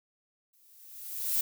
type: noise with exponential growth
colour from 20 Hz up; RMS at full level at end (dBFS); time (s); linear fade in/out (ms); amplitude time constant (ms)
violet; -26; 0.53-1.41; 5; 190
effects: none